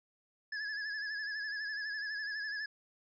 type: tone with vibrato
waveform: square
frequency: 1700 Hz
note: G#6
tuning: 40 cents sharp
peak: -37 dBFS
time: 0.52-2.66 s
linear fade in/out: 5 ms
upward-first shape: sine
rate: 12 Hz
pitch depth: 57 cents each way
effects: resampled to 16000 Hz